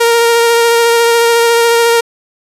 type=tone with vibrato; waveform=sawtooth; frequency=466.2 Hz; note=A#4; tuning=in tune; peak=-3 dBFS; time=0-2.01 s; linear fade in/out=10 ms; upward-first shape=sine; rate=14 Hz; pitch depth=14 cents each way; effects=resampled to 32000 Hz